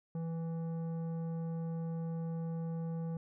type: tone with tanh clipping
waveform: sine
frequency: 164.81 Hz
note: E3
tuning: in tune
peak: -37 dBFS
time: 0.15-3.17 s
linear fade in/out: 2 ms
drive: 11 dB
effects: none